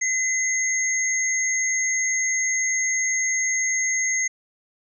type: tone pair together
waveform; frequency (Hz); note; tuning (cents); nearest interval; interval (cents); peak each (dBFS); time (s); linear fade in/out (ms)
sine; 2037 / 6467; C7 / G#8; -47 / -47; octave + minor sixth; 2000; -23 / -23; 0.01-4.28; 10
effects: none